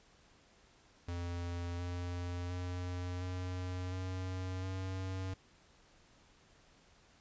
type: tone with pitch steps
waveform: square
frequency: 86.8 / 88.22 / 89.65 / 91.12 / 92.6 / 94.11 Hz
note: F2 / F2 / F2 / F#2 / F#2 / F#2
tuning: -10 / +18 / +46 / -26 / +2 / +30 cents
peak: -38 dBFS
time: 1.08-5.34 s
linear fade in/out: 5 ms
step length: 710 ms
effects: pink hiss -65 dBFS RMS until 7.2 s + resampled to 16000 Hz